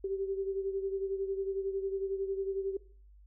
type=beating tone pair; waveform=sine; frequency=387.4 / 398.4 Hz; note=G4 / G4; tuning=-20 / +28 cents; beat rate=11 Hz; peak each=-32 / -39 dBFS; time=0.04-2.77 s; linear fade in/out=5 ms; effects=noise-tail reverb RT60 0.5 s tail -20 dB re dry + added 50 Hz sine -54 dBFS peak until 3.26 s